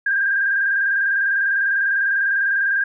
sine tone with vibrato, 1597 Hz, G6, 32 cents sharp, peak -16 dBFS, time 0.06-2.84 s, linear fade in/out 5 ms, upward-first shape square, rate 20 Hz, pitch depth 39 cents each way, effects none

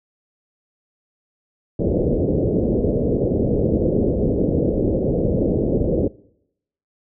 white low-pass noise, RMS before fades -19 dBFS, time 1.79-6.08 s, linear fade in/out 5 ms, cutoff 530 Hz, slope 48 dB/octave, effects noise-tail reverb RT60 0.8 s tail -23 dB re dry

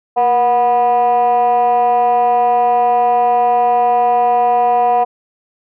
sine tone with frequency modulation, 730 Hz, F#5, 24 cents flat, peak -8 dBFS, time 0.16-5.05 s, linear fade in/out 20 ms, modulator 251 Hz, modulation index 0.7, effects tanh soft clip ceiling -7 dBFS

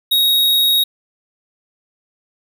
square tone, 3772 Hz, A#7, 20 cents sharp, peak -12 dBFS, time 0.11-0.84 s, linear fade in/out 10 ms, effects none

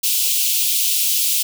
white high-pass noise, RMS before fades -18 dBFS, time 0.03-1.43 s, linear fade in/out 10 ms, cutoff 2600 Hz, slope 48 dB/octave, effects none

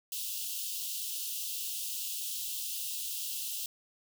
white high-pass noise, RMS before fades -37 dBFS, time 0.12-3.66 s, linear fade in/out 2 ms, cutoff 2700 Hz, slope 96 dB/octave, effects none

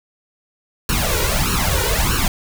pink noise with flanger, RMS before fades -18 dBFS, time 0.89-2.28 s, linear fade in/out 2 ms, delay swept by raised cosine 0.71 to 2.11 ms, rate 1.6 Hz, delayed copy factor +0.9, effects none

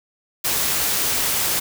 white noise, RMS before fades -21 dBFS, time 0.44-1.6 s, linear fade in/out 10 ms, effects none

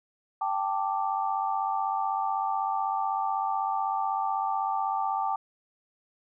sine chord, G suspended second, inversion none, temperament equal, 784 / 880 / 1174.7 Hz, G5 / A5 / D6, 0 / 0 / 0 cents, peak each -29 / -30 / -32 dBFS, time 0.41-5.36 s, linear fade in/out 5 ms, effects none

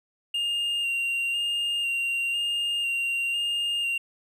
triangle tone with vibrato, 2794 Hz, F7, in tune, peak -23 dBFS, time 0.34-3.98 s, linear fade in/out 5 ms, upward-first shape square, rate 1 Hz, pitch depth 18 cents each way, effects none

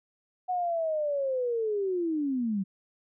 sine linear sweep, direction down, 740 to 185 Hz, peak -26 dBFS, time 0.48-2.64 s, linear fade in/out 20 ms, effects none

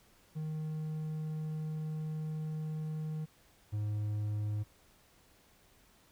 triangle tone pair in turn, 155.56 / 105.14 Hz, D#3 / G#2, 0 / +22 cents, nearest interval perfect fifth, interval 678 cents, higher first, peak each -33 / -30 dBFS, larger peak second, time 0.35-3.26 / 3.72-4.64 s, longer first, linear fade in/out 20 ms, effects pink hiss -65 dBFS RMS until 6.11 s

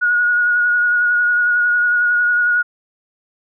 sine tone with vibrato, 1449 Hz, F#6, 37 cents flat, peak -12 dBFS, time 0.01-2.63 s, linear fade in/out 20 ms, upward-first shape sine, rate 11 Hz, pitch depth 20 cents each way, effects none

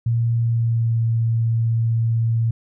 sine tone with pitch glide, 116.54 to 114.47 Hz, A#2 to A#2, 0 to -31 cents, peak -16 dBFS, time 0.06-2.51 s, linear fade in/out 5 ms, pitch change -31 cents, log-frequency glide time 0.36-1.03 s, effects none

